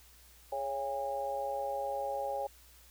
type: harmonic tone with a mistuned harmonic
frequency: 138.59 Hz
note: C#3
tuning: in tune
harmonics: 3 / 4 / 5 / 6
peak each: -45 / -36 / -45 / -36 dBFS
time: 0.52-2.47 s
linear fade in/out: 5 ms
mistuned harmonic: 6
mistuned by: -40 cents
effects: added 60 Hz sine -60 dBFS peak until 2.9 s + white hiss -60 dBFS RMS until 2.9 s